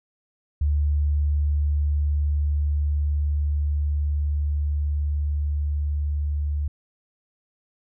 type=tone with level ramp; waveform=sine; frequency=73.42 Hz; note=D2; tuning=in tune; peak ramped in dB=-18 to -22 dBFS; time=0.61-6.68 s; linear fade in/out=5 ms; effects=none